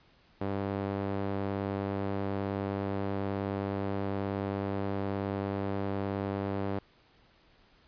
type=tone with band-pass filter; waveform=sawtooth; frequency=98.9 Hz; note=G2; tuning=16 cents sharp; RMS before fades=-33 dBFS; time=0.41-6.79 s; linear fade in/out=5 ms; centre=470 Hz; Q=0.69; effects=pink hiss -63 dBFS RMS until 7.87 s + resampled to 11025 Hz